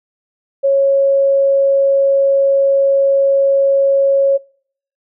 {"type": "tone", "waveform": "sine", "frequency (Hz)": 550, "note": "C#5", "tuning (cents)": -14, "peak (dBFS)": -9, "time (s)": [0.63, 4.38], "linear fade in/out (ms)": 20, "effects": ["noise-tail reverb RT60 0.6 s tail -25 dB re dry"]}